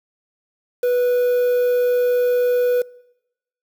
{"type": "tone with quantisation", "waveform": "triangle", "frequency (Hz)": 491.6, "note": "B4", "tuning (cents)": -8, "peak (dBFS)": -13, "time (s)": [0.83, 2.82], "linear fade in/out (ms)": 5, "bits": 6, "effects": ["noise-tail reverb RT60 0.9 s tail -24 dB re dry"]}